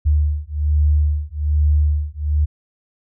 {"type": "beating tone pair", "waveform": "sine", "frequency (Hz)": [74.1, 75.3], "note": ["D2", "D2"], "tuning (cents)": [16, 44], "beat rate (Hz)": 1.2, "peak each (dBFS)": -17, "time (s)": [0.05, 2.46], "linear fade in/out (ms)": 20, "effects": []}